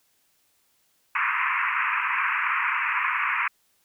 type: band-pass noise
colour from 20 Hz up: pink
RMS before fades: -25 dBFS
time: 1.15-3.48 s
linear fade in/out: 5 ms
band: 970 to 2600 Hz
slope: 96 dB/octave
effects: white hiss -67 dBFS RMS until 3.84 s